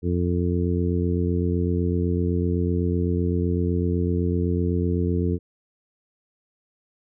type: harmonic tone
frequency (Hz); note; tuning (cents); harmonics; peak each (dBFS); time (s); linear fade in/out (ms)
87.9; F2; +12; 1 / 2 / 3 / 4 / 5; -23 / -26 / -28 / -29 / -30; 0.02-5.39; 50
effects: none